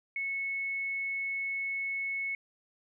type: tone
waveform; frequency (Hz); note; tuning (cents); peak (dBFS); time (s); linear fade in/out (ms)
sine; 2200; C#7; -14; -31; 0.16-2.35; 2
effects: none